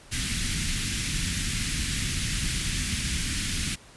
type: band-stop noise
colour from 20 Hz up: pink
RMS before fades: -28 dBFS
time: 0.11-3.76 s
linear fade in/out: 20 ms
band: 240 to 1800 Hz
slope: 24 dB/octave
effects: pink hiss -51 dBFS RMS until 3.96 s + resampled to 24000 Hz